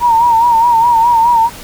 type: tone with vibrato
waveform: sine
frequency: 932.3 Hz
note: A#5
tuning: in tune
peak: -6 dBFS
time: 0-1.5 s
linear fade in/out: 50 ms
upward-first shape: sine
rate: 4.8 Hz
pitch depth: 66 cents each way
effects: pink hiss -31 dBFS RMS until 1.63 s